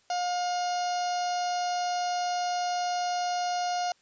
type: harmonic tone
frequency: 713 Hz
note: F5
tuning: 36 cents sharp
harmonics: 1 / 2 / 3 / 4 / 5 / 6 / 7 / 8 / 9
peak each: -27 / -40 / -47 / -43 / -49 / -42 / -43 / -43 / -45 dBFS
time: 0.1-3.92 s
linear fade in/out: 2 ms
effects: white hiss -65 dBFS RMS until 4.01 s + resampled to 16000 Hz